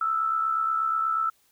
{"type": "tone with amplitude modulation", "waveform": "sine", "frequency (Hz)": 1318.5, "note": "E6", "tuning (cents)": 0, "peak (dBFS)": -20, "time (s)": [0.01, 1.3], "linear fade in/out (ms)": 5, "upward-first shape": "sine", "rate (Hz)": 68.3, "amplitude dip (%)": 55, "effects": ["white hiss -65 dBFS RMS until 1.51 s"]}